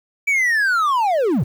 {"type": "linear sweep", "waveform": "triangle", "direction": "down", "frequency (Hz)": [2322, 94.7], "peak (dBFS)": -13, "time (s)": [0.27, 1.44], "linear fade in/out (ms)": 10, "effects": ["8-bit"]}